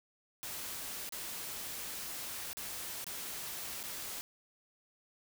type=noise with dropouts; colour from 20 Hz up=white; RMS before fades=-42 dBFS; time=0.43-4.21 s; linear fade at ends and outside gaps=0 ms; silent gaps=1.091-1.123 / 2.531-2.57 / 3.043-3.067 / 3.83-3.837 s; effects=none

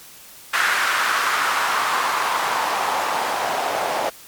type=noise with band-pass filter sweep; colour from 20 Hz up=white; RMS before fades=-21 dBFS; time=0.53-4.1 s; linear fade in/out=10 ms; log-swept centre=1500 to 680 Hz; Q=2.4; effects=white hiss -43 dBFS RMS until 4.27 s + MP3 96 kbps

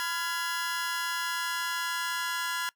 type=chord; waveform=sawtooth; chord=F diminished; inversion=second; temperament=just; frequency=1005.8 / 1396.9 / 1676.3 Hz; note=Cb6 / F6 / Ab6; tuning=+31 / 0 / +16 cents; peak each=-31 / -31 / -30 dBFS; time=0-2.69 s; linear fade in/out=0 ms; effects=noise-tail reverb RT60 0.1 s tail -22 dB re dry

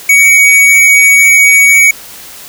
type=tone; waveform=square; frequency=2249 Hz; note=C#7; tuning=24 cents sharp; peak=-3 dBFS; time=0.09-1.91 s; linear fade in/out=5 ms; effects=white hiss -30 dBFS RMS until 2.48 s

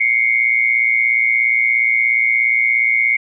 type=tone pair together; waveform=sine; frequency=2109 / 2226 Hz; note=C7 / C#7; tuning=+13 / +7 cents; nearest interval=minor second; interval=94 cents; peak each=-15 dBFS; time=0-3.17 s; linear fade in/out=10 ms; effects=none

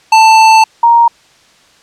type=tone pair in turn; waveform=square / sine; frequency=885 / 935.6 Hz; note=A5 / A#5; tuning=+10 / +6 cents; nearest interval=minor second; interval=96 cents; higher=second; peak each=-3 dBFS; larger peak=neither; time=0.12-0.64 / 0.83-1.08 s; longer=first; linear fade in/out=5 ms; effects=white hiss -46 dBFS RMS until 1.82 s + low-pass 6000 Hz 12 dB/octave

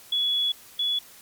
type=tone pair in turn; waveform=sine; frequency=3387 / 3402 Hz; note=G#7 / G#7; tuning=+33 / +41 cents; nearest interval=unison; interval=8 cents; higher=second; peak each=-21 / -22 dBFS; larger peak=first; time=0.12-0.52 / 0.79-0.99 s; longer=first; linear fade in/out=5 ms; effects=white hiss -49 dBFS RMS until 1.21 s + MP3 96 kbps

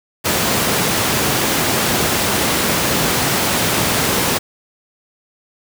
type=high-pass noise; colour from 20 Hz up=pink; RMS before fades=-17 dBFS; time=0.24-4.39 s; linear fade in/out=20 ms; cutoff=120 Hz; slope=12 dB/octave; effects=none

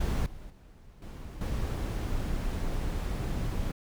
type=noise with level steps; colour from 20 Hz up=brown; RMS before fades=-28 / -45 / -52 / -41 / -31 dBFS; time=0-3.72 s; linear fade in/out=10 ms; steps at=0.26 / 0.5 / 1.02 / 1.41 s; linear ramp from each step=2 ms; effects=none

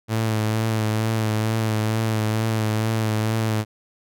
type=tone with vibrato; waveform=sawtooth; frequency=110 Hz; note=A2; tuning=in tune; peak=-16 dBFS; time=0.08-3.65 s; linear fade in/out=50 ms; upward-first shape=sine; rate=2.2 Hz; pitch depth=29 cents each way; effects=none

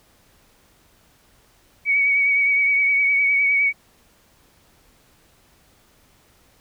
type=tone with vibrato; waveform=sine; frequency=2252 Hz; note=C#7; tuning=27 cents sharp; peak=-15 dBFS; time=1.85-3.73 s; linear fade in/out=50 ms; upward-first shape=triangle; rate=9.7 Hz; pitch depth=35 cents each way; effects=pink hiss -57 dBFS RMS until 6.6 s

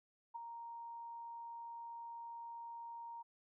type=tone with ADSR envelope; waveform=sine; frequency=932.3 Hz; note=A#5; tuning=in tune; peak=-40 dBFS; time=0.34-3.23 s; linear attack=19 ms; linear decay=9 ms; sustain=-6 dB; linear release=18 ms; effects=none

